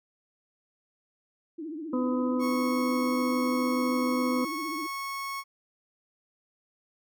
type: tone with vibrato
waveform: sine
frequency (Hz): 313.4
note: D#4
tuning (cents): +13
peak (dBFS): -34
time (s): 1.58-4.87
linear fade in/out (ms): 10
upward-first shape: triangle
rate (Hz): 15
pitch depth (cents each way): 160
type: harmonic tone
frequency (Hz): 251.9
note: B3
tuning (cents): +34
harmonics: 1 / 2 / 4 / 5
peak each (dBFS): -26 / -32 / -38 / -40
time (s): 1.93-4.45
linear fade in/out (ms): 5
type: tone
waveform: 30% pulse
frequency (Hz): 1100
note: C#6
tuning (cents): -14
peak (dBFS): -30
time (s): 2.39-5.44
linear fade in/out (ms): 50
effects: none